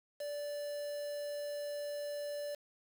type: tone with quantisation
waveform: triangle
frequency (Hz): 583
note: D5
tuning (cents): -13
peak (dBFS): -36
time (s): 0.2-2.55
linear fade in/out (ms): 5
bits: 8
effects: none